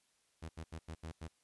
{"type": "tone bursts at uneven times", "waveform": "sawtooth", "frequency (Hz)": 81, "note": "E2", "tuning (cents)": -30, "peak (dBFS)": -39, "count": 6, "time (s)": [[0.42, 0.49], [0.57, 0.64], [0.72, 0.79], [0.88, 0.95], [1.03, 1.12], [1.21, 1.28]], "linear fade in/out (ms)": 10, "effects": ["white hiss -75 dBFS RMS until 1.43 s", "resampled to 24000 Hz"]}